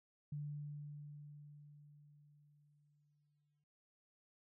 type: tone with exponential decay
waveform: sine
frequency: 146.83 Hz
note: D3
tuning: in tune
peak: -40 dBFS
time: 0.32-3.64 s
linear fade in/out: 5 ms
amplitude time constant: 720 ms
effects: noise-tail reverb RT60 1.0 s tail -25 dB re dry